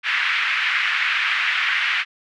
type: band-pass noise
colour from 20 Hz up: white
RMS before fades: -21 dBFS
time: 0.03-2.05 s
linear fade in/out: 50 ms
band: 1500 to 2500 Hz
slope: 24 dB/octave
effects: none